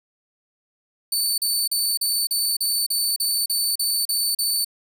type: tone bursts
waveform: 20% pulse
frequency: 4516 Hz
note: C#8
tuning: 31 cents sharp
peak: -14 dBFS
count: 12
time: 1.12-4.647 s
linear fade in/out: 5 ms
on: 260 ms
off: 37 ms
effects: none